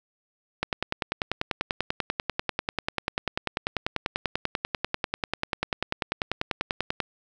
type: click train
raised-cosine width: 0.3 ms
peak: -9 dBFS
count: 66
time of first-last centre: 0.63-7.003 s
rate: 10.2 Hz
effects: none